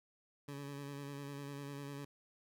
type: tone with vibrato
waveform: 20% pulse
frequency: 141.4 Hz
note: C#3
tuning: 35 cents sharp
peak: -39 dBFS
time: 0.48-2.05 s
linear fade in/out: 5 ms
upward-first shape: square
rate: 10 Hz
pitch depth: 22 cents each way
effects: none